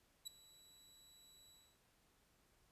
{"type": "tone with ADSR envelope", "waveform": "25% pulse", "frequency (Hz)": 3923, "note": "B7", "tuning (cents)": -12, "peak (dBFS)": -39, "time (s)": [0.25, 1.79], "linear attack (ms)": 23, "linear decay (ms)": 7, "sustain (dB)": -21, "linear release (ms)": 280, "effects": ["pink hiss -75 dBFS RMS until 2.71 s", "resampled to 32000 Hz"]}